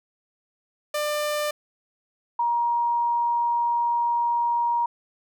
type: tone pair in turn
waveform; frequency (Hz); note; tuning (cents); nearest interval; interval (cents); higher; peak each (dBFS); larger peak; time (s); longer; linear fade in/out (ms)
sawtooth / sine; 596 / 946.1; D5 / A#5; +25 / +25; minor sixth; 800; second; -20; neither; 0.94-1.51 / 2.39-4.86; second; 5
effects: none